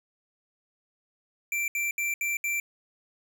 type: tone bursts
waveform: square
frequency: 2349 Hz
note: D7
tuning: in tune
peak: -27 dBFS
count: 5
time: 1.52-2.6 s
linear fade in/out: 2 ms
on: 160 ms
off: 70 ms
effects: 10-bit